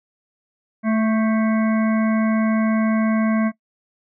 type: harmonic tone with a mistuned harmonic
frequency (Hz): 220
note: A3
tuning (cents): 0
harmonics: 1 / 3 / 5 / 7 / 9 / 10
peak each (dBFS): -16 / -26 / -30 / -33 / -35 / -36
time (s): 0.83-3.52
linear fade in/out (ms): 50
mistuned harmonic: 7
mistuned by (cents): +35
effects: noise-tail reverb RT60 0.1 s tail -21 dB re dry